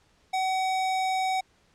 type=tone; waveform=square; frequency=755 Hz; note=F#5; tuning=35 cents sharp; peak=-25 dBFS; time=0.33-1.41 s; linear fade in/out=10 ms; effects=pink hiss -64 dBFS RMS until 1.74 s + low-pass 7000 Hz 12 dB/octave